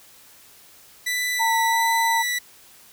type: tone with vibrato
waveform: sawtooth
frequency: 1975.5 Hz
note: B6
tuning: in tune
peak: -19 dBFS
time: 1.06-2.39 s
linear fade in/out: 10 ms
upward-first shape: sine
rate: 1.4 Hz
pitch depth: 11 cents each way
type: tone with pitch glide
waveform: sine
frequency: 909 to 915.9 Hz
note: A#5 to A#5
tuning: -44 to -31 cents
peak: -19 dBFS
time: 1.39-2.23 s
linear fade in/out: 20 ms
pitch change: +13 cents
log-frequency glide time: 1.62-1.76 s
effects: white hiss -50 dBFS RMS until 2.92 s